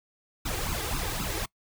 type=noise with flanger; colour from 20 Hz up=pink; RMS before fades=-31 dBFS; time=0.45-1.46 s; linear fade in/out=10 ms; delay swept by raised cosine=0.77 to 2.57 ms; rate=3.9 Hz; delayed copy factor=+0.9; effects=noise-tail reverb RT60 0.1 s tail -24 dB re dry